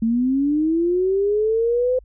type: linear sweep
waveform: sine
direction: up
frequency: 220 to 514 Hz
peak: -16 dBFS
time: 0.02-1.99 s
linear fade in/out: 5 ms
effects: added 50 Hz sine -44 dBFS peak until 2.04 s